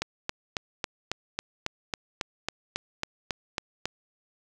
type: click train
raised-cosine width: 0.2 ms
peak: -11 dBFS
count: 15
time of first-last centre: 0.02-3.856 s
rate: 3.65 Hz
effects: none